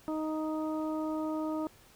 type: harmonic tone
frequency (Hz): 311.7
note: D#4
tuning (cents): +3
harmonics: 1 / 2 / 3 / 4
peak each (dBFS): -32 / -38 / -42 / -44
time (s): 0.08-1.67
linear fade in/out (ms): 0
effects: pink hiss -59 dBFS RMS until 1.95 s